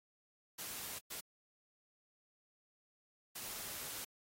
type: noise bursts at uneven times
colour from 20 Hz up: white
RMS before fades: -45 dBFS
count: 3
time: 0.58-0.99 / 1.1-1.21 / 3.35-4.05 s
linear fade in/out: 10 ms
effects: AAC 48 kbps